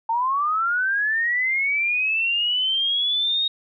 sine linear sweep, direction up, 890 to 3758 Hz, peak -19 dBFS, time 0.09-3.48 s, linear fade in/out 5 ms, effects none

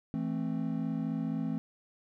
triangle chord, A minor, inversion second, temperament just, 165 / 220 / 264 Hz, E3 / A3 / C4, +2 / 0 / +16 cents, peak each -33 dBFS, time 0.14-1.58 s, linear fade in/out 0 ms, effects none

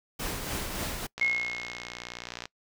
pink noise with tremolo, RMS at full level -32 dBFS, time 0.19-1.07 s, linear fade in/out 10 ms, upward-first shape triangle, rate 3.5 Hz, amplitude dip 45%
click train, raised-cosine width 0.2 ms, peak -19 dBFS, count 77, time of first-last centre 1.18-2.455 s, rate 59.6 Hz
sine tone with exponential decay, 2163 Hz, C#7, 43 cents flat, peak -21 dBFS, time 1.21-2.27 s, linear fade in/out 5 ms, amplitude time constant 230 ms
effects noise-tail reverb RT60 0.1 s tail -24 dB re dry

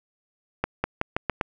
accelerating click train, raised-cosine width 0.5 ms, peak -8 dBFS, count 6, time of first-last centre 0.64-1.412 s, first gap 200 ms, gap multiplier 0.87, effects none

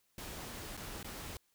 pink noise with dropouts, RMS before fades -45 dBFS, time 0.18-1.37 s, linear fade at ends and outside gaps 2 ms, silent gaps 0.769-0.774 / 1.03-1.044 s, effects white hiss -75 dBFS RMS until 1.54 s

